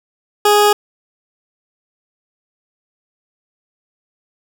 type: tone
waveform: 20% pulse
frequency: 414.9 Hz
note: G#4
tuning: 2 cents flat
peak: -4 dBFS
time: 0.45-0.73 s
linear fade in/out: 5 ms
effects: none